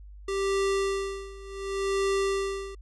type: tone with tremolo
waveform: square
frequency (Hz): 392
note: G4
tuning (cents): 0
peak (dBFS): -24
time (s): 0.28-2.75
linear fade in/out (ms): 5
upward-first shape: sine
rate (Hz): 0.68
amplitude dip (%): 90
effects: added 50 Hz sine -43 dBFS peak until 2.81 s + resampled to 22050 Hz

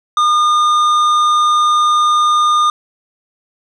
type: tone with tanh clipping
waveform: triangle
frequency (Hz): 1215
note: D#6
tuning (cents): -42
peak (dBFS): -11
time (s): 0.17-2.7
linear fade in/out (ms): 2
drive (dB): 14
effects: none

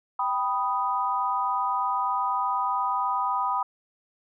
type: chord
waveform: sine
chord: G augmented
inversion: none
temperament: equal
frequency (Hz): 784 / 987.8 / 1244.5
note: G5 / B5 / D#6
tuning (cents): 0 / 0 / 0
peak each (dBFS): -30 / -26 / -28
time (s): 0.19-3.63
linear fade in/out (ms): 5
effects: none

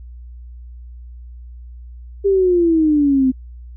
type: exponential sweep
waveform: sine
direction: down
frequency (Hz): 402 to 255.3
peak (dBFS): -11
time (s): 2.24-3.32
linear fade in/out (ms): 20
effects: added 60 Hz sine -33 dBFS peak until 3.76 s

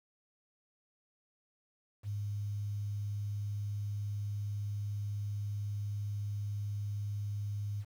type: tone with quantisation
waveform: sine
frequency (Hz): 102.6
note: G#2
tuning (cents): -21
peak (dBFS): -34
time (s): 2.03-7.85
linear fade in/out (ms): 50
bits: 10
effects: none

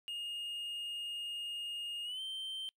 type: tone with pitch glide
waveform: triangle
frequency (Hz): 2845 to 3120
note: F7 to G7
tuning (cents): +31 to -9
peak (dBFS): -37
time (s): 0.08-2.69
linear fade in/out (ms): 0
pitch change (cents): +160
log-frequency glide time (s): 2.04-2.21
effects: noise-tail reverb RT60 0.1 s tail -25 dB re dry

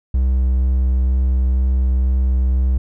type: tone with vibrato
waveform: triangle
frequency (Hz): 64.1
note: C2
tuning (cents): -35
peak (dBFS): -11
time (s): 0.14-2.78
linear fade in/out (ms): 5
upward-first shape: sine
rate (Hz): 2.1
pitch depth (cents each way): 10
effects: none

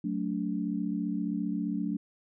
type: chord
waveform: sine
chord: D major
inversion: first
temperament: equal with one note detuned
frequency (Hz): 185 / 220 / 288.1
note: F#3 / A3 / D4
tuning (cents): 0 / 0 / -33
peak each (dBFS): -33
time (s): 0.04-1.97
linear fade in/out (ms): 5
effects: none

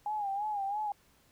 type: tone with vibrato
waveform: sine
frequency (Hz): 818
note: G#5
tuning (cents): -26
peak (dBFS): -31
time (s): 0.06-0.92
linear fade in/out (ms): 2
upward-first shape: sine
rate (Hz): 3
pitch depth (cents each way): 82
effects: pink hiss -66 dBFS RMS until 1.31 s

